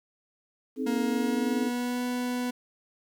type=chord; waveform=sine; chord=A diminished; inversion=first; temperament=equal with one note detuned; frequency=261.6 / 311.1 / 430.7 Hz; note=C4 / Eb4 / A4; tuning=0 / 0 / -37 cents; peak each=-29 / -35 / -33 dBFS; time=0.76-1.71 s; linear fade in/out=50 ms
type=tone with pitch glide; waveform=40% pulse; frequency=235.3 to 247.1 Hz; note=A#3 to B3; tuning=+16 to +1 cents; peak=-27 dBFS; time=0.86-2.51 s; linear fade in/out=10 ms; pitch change=+85 cents; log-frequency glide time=1-2.04 s
effects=10-bit